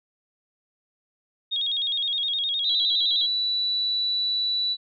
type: tone with vibrato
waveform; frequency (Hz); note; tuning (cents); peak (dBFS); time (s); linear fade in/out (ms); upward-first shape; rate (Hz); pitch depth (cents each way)
sine; 3500; A7; -10; -23; 1.51-3.27; 20; square; 9.7; 97
type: tone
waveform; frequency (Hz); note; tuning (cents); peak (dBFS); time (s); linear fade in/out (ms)
sine; 3951; B7; 0; -22; 2.63-4.77; 50
effects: none